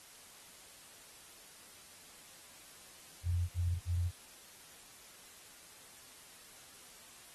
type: tone bursts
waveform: sine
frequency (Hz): 87.31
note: F2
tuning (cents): 0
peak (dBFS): -30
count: 3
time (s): 3.23-4.114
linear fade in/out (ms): 50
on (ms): 260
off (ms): 52
effects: white hiss -56 dBFS RMS until 7.34 s + AAC 32 kbps